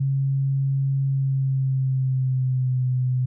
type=tone with pitch glide; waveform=sine; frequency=136.3 to 127.17 Hz; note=C#3 to C3; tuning=-29 to -49 cents; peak=-19 dBFS; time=0-3.26 s; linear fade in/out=10 ms; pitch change=-120 cents; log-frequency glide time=1.06-2.85 s; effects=none